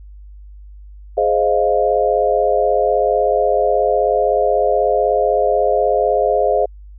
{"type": "chord", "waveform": "sine", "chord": "F minor seventh", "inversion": "first", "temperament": "equal with one note detuned", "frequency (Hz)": [419.2, 523.3, 622.3, 698.5], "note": ["Ab4", "C5", "Eb5", "F5"], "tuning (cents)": [16, 0, 0, 0], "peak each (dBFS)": -18, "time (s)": [1.17, 6.66], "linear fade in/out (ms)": 10, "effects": ["added 50 Hz sine -35 dBFS peak until 6.98 s"]}